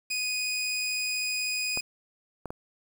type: tone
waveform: 20% pulse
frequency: 2489 Hz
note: D#7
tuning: in tune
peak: -23 dBFS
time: 0.1-1.81 s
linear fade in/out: 10 ms
type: clicks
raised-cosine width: 1 ms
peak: -21 dBFS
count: 3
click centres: 1.774 / 2.457 / 2.505 s
effects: 8-bit